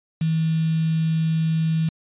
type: tone with quantisation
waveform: sine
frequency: 160.7 Hz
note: E3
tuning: 44 cents flat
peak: -18 dBFS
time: 0.21-1.89 s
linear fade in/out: 5 ms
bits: 6
effects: resampled to 8000 Hz